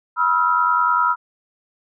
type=tone cluster; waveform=sine; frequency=977 / 1284 / 1374 Hz; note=B5 / E6 / F6; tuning=-19 / -46 / -29 cents; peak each=-19 dBFS; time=0.16-1.16 s; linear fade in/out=50 ms; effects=none